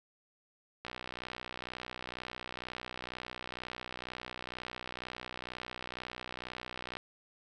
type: click train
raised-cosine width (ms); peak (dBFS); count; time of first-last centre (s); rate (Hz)
0.3; -24; 381; 0.85-6.969; 62.1
effects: none